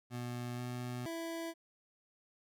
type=tone with pitch steps; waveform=25% pulse; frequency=122 / 123.5 / 331.3 Hz; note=B2 / B2 / E4; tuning=-21 / 0 / +9 cents; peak=-35 dBFS; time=0.1-1.54 s; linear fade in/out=50 ms; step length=480 ms; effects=none

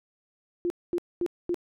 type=tone bursts; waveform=sine; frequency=349.2 Hz; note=F4; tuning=in tune; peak=-24 dBFS; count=4; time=0.65-1.544 s; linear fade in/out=0 ms; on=51 ms; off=230 ms; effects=none

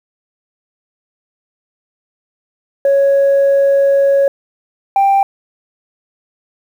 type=tone pair in turn; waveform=sine; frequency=554.4 / 788.1 Hz; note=C#5 / G5; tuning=0 / +9 cents; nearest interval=tritone; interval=609 cents; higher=second; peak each=-6 dBFS; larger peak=neither; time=2.85-4.28 / 4.96-5.23 s; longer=first; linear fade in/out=2 ms; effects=tanh soft clip ceiling -6 dBFS + 7-bit

